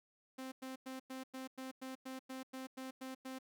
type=tone bursts; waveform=sawtooth; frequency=261.6 Hz; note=C4; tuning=in tune; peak=-40 dBFS; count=13; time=0.38-3.388 s; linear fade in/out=10 ms; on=140 ms; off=99 ms; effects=none